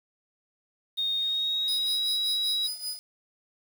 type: tone with pitch glide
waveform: sine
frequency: 3700 to 3875 Hz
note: A#7 to B7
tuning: -14 to -34 cents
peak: -25 dBFS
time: 0.97-2.68 s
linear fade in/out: 20 ms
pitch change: +80 cents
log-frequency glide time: 1.17-2.08 s
type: tone with tremolo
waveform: sawtooth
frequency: 4978 Hz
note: D#8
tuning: in tune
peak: -27 dBFS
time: 1.68-2.99 s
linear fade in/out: 0 ms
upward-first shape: sine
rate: 5.2 Hz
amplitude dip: 75%
effects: 8-bit